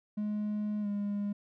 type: tone with pitch glide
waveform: triangle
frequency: 210 to 203.9 Hz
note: G#3 to G#3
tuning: +19 to -32 cents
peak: -28 dBFS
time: 0.17-1.33 s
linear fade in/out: 10 ms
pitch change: -51 cents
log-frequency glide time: 0.81-0.87 s
effects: tanh soft clip ceiling -24 dBFS